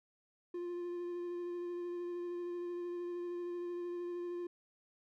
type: tone with vibrato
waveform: triangle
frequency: 350.4 Hz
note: F4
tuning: 6 cents sharp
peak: -36 dBFS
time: 0.54-4.47 s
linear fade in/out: 5 ms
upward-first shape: sine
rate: 13 Hz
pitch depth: 14 cents each way
effects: none